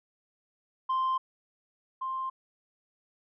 sine tone pair in turn, 1045 / 1051.1 Hz, C6 / C6, -2 / +8 cents, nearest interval unison, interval 10 cents, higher second, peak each -23 / -30 dBFS, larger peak first, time 0.89-1.18 / 2.01-2.3 s, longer neither, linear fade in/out 10 ms, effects tanh soft clip ceiling -24 dBFS

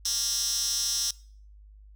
10% pulse tone with high-pass filter, 233.1 Hz, A#3, in tune, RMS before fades -28 dBFS, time 0.05-1.11 s, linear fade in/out 5 ms, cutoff 5300 Hz, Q 4.2, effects noise-tail reverb RT60 0.5 s tail -21 dB re dry + added 51 Hz sine -48 dBFS peak until 1.95 s

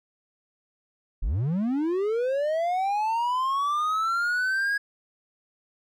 triangle linear sweep, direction up, 31 to 1661.2 Hz, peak -21 dBFS, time 1.22-4.78 s, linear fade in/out 10 ms, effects none

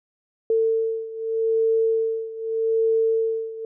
sine beating tone pair, 448.5 / 449.32 Hz, A4 / A4, +33 / +36 cents, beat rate 0.82 Hz, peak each -21 / -24 dBFS, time 0.5-3.65 s, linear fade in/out 2 ms, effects none

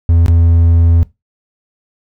triangle tone with dropouts, 84 Hz, E2, 33 cents sharp, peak -4 dBFS, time 0.09-1.03 s, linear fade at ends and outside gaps 0 ms, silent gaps 0.261-0.282 s, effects noise-tail reverb RT60 0.2 s tail -19 dB re dry

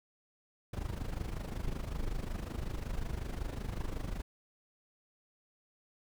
brown noise with amplitude modulation, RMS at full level -34 dBFS, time 0.73-4.22 s, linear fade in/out 5 ms, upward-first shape sine, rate 25.4 Hz, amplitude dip 75%, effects none

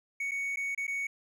triangle tone with dropouts, 2228 Hz, C#7, 8 cents sharp, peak -29 dBFS, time 0.2-1.07 s, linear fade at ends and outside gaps 5 ms, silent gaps 0.311-0.316 / 0.56-0.57 / 0.749-0.776 / 0.869-0.878 s, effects none

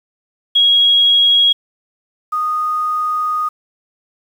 sine tone pair in turn, 3304 / 1237.6 Hz, G#7 / D#6, -10 / -10 cents, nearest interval octave + perfect fourth, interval 1700 cents, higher first, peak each -8 / -15 dBFS, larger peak first, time 0.55-1.53 / 2.32-3.49 s, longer second, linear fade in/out 10 ms, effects 7-bit

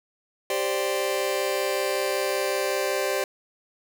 sawtooth chord, G suspended fourth, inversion none, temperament just, 392 / 522.7 / 588 Hz, G4 / C5 / D5, 0 / -2 / +2 cents, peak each -24 dBFS, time 0.5-3.24 s, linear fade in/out 2 ms, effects 7-bit

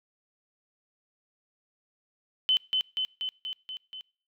sine tone with echo, 3043 Hz, F#7, 48 cents sharp, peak -20 dBFS, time 2.49-2.57 s, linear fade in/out 0 ms, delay 240 ms, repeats 6, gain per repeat -3 dB, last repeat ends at 4.01 s, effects noise-tail reverb RT60 0.5 s tail -25 dB re dry

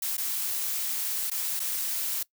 blue noise with dropouts, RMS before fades -30 dBFS, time 0.02-2.23 s, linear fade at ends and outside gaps 5 ms, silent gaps 0.169-0.179 / 1.3-1.314 / 1.595-1.6 s, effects noise-tail reverb RT60 0.1 s tail -21 dB re dry

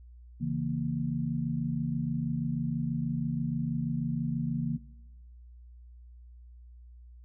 sine chord, A# diminished, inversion first, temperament equal, 138.59 / 164.81 / 233.1 Hz, C#3 / E3 / A#3, 0 / 0 / 0 cents, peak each -33 dBFS, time 0.4-4.78 s, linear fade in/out 20 ms, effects noise-tail reverb RT60 1.0 s tail -19 dB re dry + added 60 Hz sine -48 dBFS peak until 7.24 s

